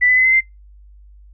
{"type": "tone with pitch steps", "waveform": "sine", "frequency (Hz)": [1981, 2006, 2032, 2058, 2084], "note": ["B6", "B6", "B6", "C7", "C7"], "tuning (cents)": [5, 26, 49, -29, -7], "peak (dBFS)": -10, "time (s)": [0.01, 0.41], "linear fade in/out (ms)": 20, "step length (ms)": 80, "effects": ["noise-tail reverb RT60 0.2 s tail -26 dB re dry", "added 50 Hz sine -41 dBFS peak until 1.33 s"]}